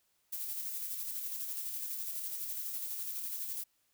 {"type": "noise with tremolo", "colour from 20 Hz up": "violet", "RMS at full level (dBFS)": -38, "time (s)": [0.32, 3.64], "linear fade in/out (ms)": 10, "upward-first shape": "square", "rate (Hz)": 12, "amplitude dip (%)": 30, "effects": ["white hiss -75 dBFS RMS until 3.93 s"]}